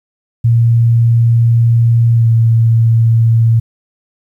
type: tone with pitch glide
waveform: sine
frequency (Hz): 116.54 to 114.34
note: A#2 to A#2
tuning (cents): 0 to -33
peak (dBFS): -6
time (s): 0.44-3.6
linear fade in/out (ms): 10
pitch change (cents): -33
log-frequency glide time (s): 2.14-2.27
effects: 8-bit